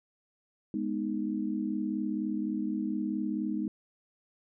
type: chord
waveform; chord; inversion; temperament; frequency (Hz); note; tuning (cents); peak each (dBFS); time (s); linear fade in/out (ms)
sine; G# minor; none; equal; 207.7 / 246.9 / 311.1; G#3 / B3 / D#4; 0 / 0 / 0; -33 / -35 / -33; 0.74-3.68; 2
effects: none